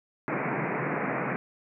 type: band-pass noise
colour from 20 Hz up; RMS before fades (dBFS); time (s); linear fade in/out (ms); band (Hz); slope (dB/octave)
pink; -30; 0.28-1.36; 0; 130 to 2400; 96
effects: none